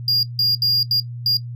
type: tone bursts at uneven times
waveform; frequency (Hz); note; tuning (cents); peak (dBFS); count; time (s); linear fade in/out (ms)
triangle; 4819; D8; +44; -13; 5; 0.08-0.23 / 0.39-0.55 / 0.62-0.83 / 0.91-1 / 1.26-1.37; 2
effects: noise-tail reverb RT60 0.1 s tail -17 dB re dry + added 120 Hz sine -28 dBFS peak until 1.55 s